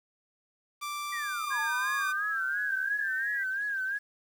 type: tone with pitch glide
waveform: sawtooth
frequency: 1174.7 to 1210.5 Hz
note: D6 to D#6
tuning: 0 to -48 cents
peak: -30 dBFS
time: 0.81-2.13 s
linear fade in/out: 20 ms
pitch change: +52 cents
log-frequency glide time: 1.09-1.73 s
type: linear two-way sweep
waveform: sine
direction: down then up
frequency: 1975.5 to 880 to 1975.5 Hz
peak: -34 dBFS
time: 1.12-3.44 s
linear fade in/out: 10 ms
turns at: 1.6 s
type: tone with vibrato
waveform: sine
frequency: 1600 Hz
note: G6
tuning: 35 cents sharp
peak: -29 dBFS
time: 1.5-3.99 s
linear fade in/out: 20 ms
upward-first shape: sine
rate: 2.9 Hz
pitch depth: 88 cents each way
effects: 9-bit